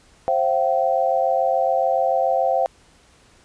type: tone cluster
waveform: sine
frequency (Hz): 530 / 681 / 768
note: C5 / F5 / G5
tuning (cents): +22 / -44 / -36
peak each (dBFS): -21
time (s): 0.28-2.66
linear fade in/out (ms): 0
effects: pink hiss -54 dBFS RMS until 3.44 s + resampled to 22050 Hz